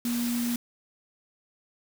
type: tone in noise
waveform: sine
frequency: 238.8 Hz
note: A#3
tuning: 42 cents sharp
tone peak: -26 dBFS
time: 0.05-0.56 s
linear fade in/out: 2 ms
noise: white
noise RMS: -36 dBFS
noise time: 0.05-0.56 s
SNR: +7 dB
effects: none